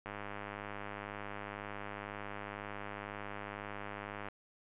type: click train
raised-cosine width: 0.5 ms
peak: -27 dBFS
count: 432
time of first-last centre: 0.06-4.285 s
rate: 102 Hz
effects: resampled to 8000 Hz